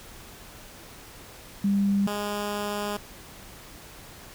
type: tone pair in turn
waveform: sine / 10% pulse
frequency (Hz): 199.4 / 206.2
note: G3 / G#3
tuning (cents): +30 / -12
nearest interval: minor second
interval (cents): 58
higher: second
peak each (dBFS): -20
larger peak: neither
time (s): 1.64-2.07 / 2.07-2.97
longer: second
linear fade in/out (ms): 5
effects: pink hiss -46 dBFS RMS until 4.34 s